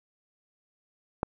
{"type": "click", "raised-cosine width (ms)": 1, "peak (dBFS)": -12, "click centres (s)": 1.231, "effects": []}